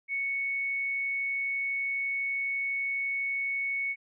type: tone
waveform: sine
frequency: 2217 Hz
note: C#7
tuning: in tune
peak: -28 dBFS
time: 0.08-3.96 s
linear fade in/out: 50 ms
effects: none